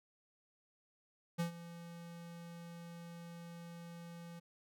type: tone with ADSR envelope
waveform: square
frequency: 170 Hz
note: F3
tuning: 46 cents flat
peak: -33 dBFS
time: 1.38-4.4 s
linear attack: 20 ms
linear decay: 110 ms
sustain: -16 dB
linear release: 14 ms
effects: none